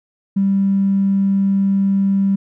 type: tone with tanh clipping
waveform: triangle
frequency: 196 Hz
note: G3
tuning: in tune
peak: -12 dBFS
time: 0.36-2.36 s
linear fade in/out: 10 ms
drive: 2 dB
effects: none